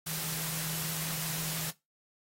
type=tone in noise; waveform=sine; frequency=160 Hz; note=D#3; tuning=49 cents sharp; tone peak=-40 dBFS; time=0.06-1.71 s; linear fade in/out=10 ms; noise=white; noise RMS=-36 dBFS; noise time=0.06-1.71 s; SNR=-7 dB; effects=noise-tail reverb RT60 0.2 s tail -18 dB re dry + AAC 48 kbps

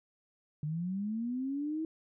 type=linear sweep; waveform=sine; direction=up; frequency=145.8 to 323.7 Hz; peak=-32 dBFS; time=0.63-1.85 s; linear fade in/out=2 ms; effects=none

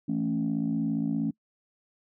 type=chord; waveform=sine; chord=A major; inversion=second; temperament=equal; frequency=164.81 / 220 / 277.2 Hz; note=E3 / A3 / C#4; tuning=0 / 0 / 0 cents; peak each=-31 / -28 / -28 dBFS; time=0.08-1.31 s; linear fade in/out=10 ms; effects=noise-tail reverb RT60 0.1 s tail -25 dB re dry + tanh soft clip ceiling -19 dBFS

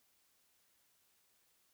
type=silence; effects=white hiss -74 dBFS RMS until 1.73 s

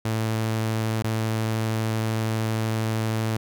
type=tone with dropouts; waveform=sawtooth; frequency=110.9 Hz; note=A2; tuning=14 cents sharp; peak=-19 dBFS; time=0.05-3.37 s; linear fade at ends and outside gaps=5 ms; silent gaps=1.024-1.042 s; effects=none

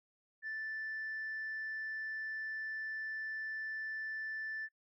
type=tone; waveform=sine; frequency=1760 Hz; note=A6; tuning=in tune; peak=-37 dBFS; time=0.42-4.69 s; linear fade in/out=50 ms; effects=noise-tail reverb RT60 0.1 s tail -20 dB re dry + tanh soft clip ceiling -35 dBFS

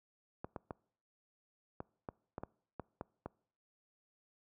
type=clicks; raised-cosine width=1 ms; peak=-27 dBFS; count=10; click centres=0.445 / 0.562 / 0.708 / 1.804 / 2.088 / 2.381 / 2.435 / 2.797 / 3.011 / 3.26 s; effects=noise-tail reverb RT60 0.6 s tail -25 dB re dry + high-pass 60 Hz 12 dB/octave

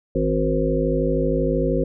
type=harmonic tone with a mistuned harmonic; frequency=52.9 Hz; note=G#1; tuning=33 cents sharp; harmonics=1 / 3 / 5 / 7 / 9 / 10; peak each=-25 / -25 / -25 / -25 / -25 / -25 dBFS; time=0.15-1.84 s; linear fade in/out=5 ms; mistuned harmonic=3; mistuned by=+47 cents; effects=none

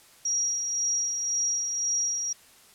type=tone with tremolo; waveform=sine; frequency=5690 Hz; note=F8; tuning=31 cents sharp; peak=-23 dBFS; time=0.25-2.33 s; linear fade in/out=5 ms; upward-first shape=sine; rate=1.9 Hz; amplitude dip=40%; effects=white hiss -55 dBFS RMS until 2.74 s + low-pass 12000 Hz 12 dB/octave

